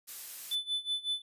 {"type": "noise", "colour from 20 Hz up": "blue", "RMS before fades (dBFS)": -42, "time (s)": [0.07, 0.56], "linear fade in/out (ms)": 20}
{"type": "tone with tremolo", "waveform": "triangle", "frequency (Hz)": 3500, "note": "A7", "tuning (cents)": -10, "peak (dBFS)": -27, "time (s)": [0.51, 1.22], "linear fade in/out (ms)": 5, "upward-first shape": "sine", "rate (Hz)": 5.4, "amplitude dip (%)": 90}
{"effects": ["resampled to 32000 Hz"]}